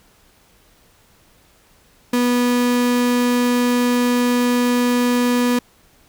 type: tone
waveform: 35% pulse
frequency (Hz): 244.7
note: B3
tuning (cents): -16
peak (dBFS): -13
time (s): 2.13-5.59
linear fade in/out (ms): 5
effects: pink hiss -54 dBFS RMS until 6.08 s